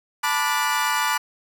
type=chord; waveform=30% pulse; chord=B minor seventh; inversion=third; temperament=equal with one note detuned; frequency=880 / 987.8 / 1174.7 / 1455.4 Hz; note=A5 / B5 / D6 / F#6; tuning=0 / 0 / 0 / -29 cents; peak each=-23 / -23 / -23 / -24 dBFS; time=0.23-1.18 s; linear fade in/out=10 ms; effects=none